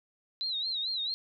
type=tone with vibrato; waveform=sine; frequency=3950 Hz; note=B7; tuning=in tune; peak=-30 dBFS; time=0.41-1.14 s; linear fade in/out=0 ms; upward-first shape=sine; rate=4.5 Hz; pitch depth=120 cents each way; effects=none